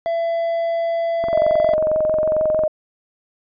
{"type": "tone", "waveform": "triangle", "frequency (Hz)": 670, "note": "E5", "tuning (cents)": 28, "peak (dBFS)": -16, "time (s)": [0.06, 1.74], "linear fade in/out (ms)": 0}
{"type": "click train", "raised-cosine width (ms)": 1, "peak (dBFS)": -14, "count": 32, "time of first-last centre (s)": [1.24, 2.636], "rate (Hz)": 22.2}
{"type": "tone with vibrato", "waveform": "sine", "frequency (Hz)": 622.3, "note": "D#5", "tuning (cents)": 0, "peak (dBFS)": -15, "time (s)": [1.33, 2.68], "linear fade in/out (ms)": 5, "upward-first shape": "square", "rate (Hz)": 6.6, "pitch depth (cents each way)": 12}
{"effects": ["resampled to 11025 Hz"]}